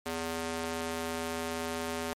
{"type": "tone with high-pass filter", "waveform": "square", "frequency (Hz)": 82.41, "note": "E2", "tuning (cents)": 0, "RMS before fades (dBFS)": -35, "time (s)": [0.06, 2.13], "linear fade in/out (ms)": 0, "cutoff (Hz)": 320, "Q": 0.76, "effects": ["MP3 64 kbps"]}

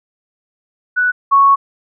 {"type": "tone pair in turn", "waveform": "sine", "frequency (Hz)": [1480, 1107.7], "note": ["F#6", "C#6"], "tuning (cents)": [0, -2], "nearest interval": "perfect fourth", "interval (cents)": 502, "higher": "first", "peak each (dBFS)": [-11, -6], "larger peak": "second", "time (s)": [[0.96, 1.12], [1.31, 1.56]], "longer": "second", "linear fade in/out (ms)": 20, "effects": []}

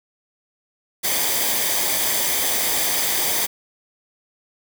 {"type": "noise with comb filter", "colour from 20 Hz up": "white", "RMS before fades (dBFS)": -21, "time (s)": [1.03, 3.47], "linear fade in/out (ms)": 20, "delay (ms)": 0.73, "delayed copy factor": -0.55, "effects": []}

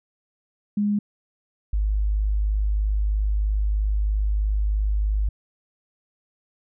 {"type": "tone pair in turn", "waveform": "sine", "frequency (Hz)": [206.2, 51.55], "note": ["G#3", "G#1"], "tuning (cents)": [-12, -12], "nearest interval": "2 octaves", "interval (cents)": 2400, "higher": "first", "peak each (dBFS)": -19, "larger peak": "neither", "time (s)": [[0.77, 0.99], [1.73, 5.29]], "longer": "second", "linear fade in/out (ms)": 5, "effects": []}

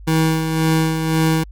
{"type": "tone with tremolo", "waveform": "25% pulse", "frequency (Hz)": 160, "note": "D#3", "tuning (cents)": 49, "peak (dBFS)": -9, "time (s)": [0.07, 1.44], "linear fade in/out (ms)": 10, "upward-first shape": "sine", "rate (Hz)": 1.9, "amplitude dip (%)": 50, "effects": ["added 50 Hz sine -34 dBFS peak until 1.51 s", "MP3 96 kbps"]}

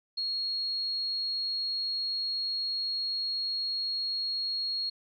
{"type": "tone", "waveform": "sine", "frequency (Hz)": 4297, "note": "C8", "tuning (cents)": 45, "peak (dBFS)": -29, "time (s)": [0.17, 4.9], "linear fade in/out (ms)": 10, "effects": []}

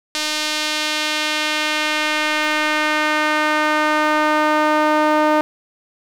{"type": "tone with band-pass filter sweep", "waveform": "sawtooth", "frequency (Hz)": 305, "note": "D#4", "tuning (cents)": -34, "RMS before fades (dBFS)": -18, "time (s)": [0.15, 5.41], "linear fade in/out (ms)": 0, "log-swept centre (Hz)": [4500, 860], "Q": 1.1, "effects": ["7-bit"]}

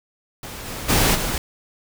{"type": "noise with level steps", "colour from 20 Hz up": "pink", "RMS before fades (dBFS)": [-34, -31, -17, -24], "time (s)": [0.43, 1.38], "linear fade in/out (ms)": 2, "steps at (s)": [0.65, 0.88, 1.14], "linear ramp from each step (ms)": 20, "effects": []}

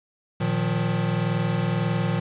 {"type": "chord", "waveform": "square", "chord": "Bb suspended fourth", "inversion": "none", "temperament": "equal with one note detuned", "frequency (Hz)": [116.54, 155.56, 177.36], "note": ["Bb2", "Eb3", "F3"], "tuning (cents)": [0, 0, 27], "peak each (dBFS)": -27, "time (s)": [0.4, 2.2], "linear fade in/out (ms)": 10, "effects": ["resampled to 8000 Hz", "8-bit"]}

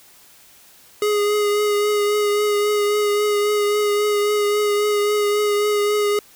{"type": "tone with vibrato", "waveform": "square", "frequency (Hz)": 415.3, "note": "G#4", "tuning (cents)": 0, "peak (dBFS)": -17, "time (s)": [1.02, 6.19], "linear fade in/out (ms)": 2, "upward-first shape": "triangle", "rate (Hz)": 3.7, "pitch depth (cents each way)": 23, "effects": ["white hiss -49 dBFS RMS until 6.35 s"]}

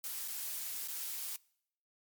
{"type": "noise with dropouts", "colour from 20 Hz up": "blue", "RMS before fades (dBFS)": -40, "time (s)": [0.04, 1.36], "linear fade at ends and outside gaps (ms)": 0, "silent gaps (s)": [[0.277, 0.282], [0.874, 0.884]], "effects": ["noise-tail reverb RT60 0.7 s tail -24 dB re dry", "MP3 96 kbps"]}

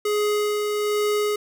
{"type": "tone with tremolo", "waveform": "square", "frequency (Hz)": 418.2, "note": "G#4", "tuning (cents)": 12, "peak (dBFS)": -20, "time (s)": [0.05, 1.36], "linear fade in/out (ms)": 5, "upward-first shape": "sine", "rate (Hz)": 1.2, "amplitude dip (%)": 30, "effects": []}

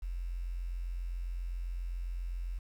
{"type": "tone", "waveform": "sine", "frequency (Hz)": 43.75, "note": "F1", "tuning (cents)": 4, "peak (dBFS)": -34, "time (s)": [0.02, 2.59], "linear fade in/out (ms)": 10, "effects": ["10-bit"]}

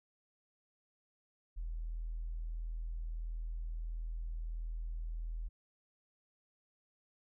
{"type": "tone with tanh clipping", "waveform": "triangle", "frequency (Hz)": 40.76, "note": "E1", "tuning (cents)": -19, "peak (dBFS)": -37, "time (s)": [1.56, 5.49], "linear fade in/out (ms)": 20, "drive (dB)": 4, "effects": []}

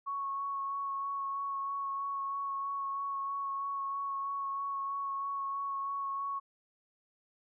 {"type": "tone with vibrato", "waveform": "sine", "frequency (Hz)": 1106, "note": "C#6", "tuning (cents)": -4, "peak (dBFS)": -33, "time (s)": [0.06, 6.4], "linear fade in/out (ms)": 20, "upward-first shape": "sine", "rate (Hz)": 3.1, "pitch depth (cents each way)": 13, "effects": []}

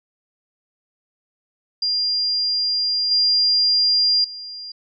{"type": "tone with level steps", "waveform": "sine", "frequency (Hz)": 4800, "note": "D8", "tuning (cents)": 37, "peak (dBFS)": [-18, -14, -31], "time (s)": [1.82, 4.72], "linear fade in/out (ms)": 5, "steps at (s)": [3.11, 4.24], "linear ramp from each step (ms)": 5, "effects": []}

